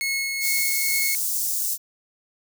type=tone with tremolo; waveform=sawtooth; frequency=2180 Hz; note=C#7; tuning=29 cents flat; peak=-19 dBFS; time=0.01-1.15 s; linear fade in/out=0 ms; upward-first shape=sine; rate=2.3 Hz; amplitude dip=30%
type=high-pass noise; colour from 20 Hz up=white; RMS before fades=-25 dBFS; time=0.4-1.78 s; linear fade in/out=50 ms; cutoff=5800 Hz; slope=24 dB/octave
effects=none